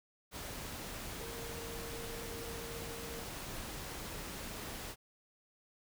sine tone in noise, 462.8 Hz, A#4, 13 cents flat, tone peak -47 dBFS, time 1.16-3.27 s, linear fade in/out 50 ms, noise pink, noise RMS -44 dBFS, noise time 0.31-4.96 s, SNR -6 dB, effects none

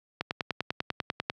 click train, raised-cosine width 0.3 ms, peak -13 dBFS, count 12, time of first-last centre 0.21-1.299 s, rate 10.1 Hz, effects high-pass 100 Hz 12 dB/octave

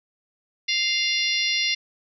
harmonic tone, 698.5 Hz, F5, in tune, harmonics 3 / 4 / 5 / 6 / 7 / 8, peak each -26 / -27 / -28 / -29 / -29 / -30 dBFS, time 0.68-1.75 s, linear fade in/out 10 ms, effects none

